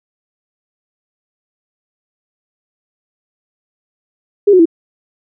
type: tone with pitch steps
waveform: sine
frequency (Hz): 407.2 / 367 / 330.7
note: G#4 / F#4 / E4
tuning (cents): -34 / -14 / +6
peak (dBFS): -4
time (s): 4.47-4.656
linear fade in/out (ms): 10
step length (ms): 62
effects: none